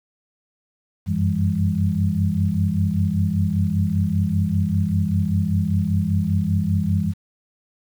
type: tone cluster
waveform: sine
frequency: 91.8 / 96.9 / 165.9 / 201.3 Hz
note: F#2 / G2 / E3 / G3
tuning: -13 / -20 / +11 / +46 cents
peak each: -23 dBFS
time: 1.06-7.14 s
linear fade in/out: 50 ms
effects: 8-bit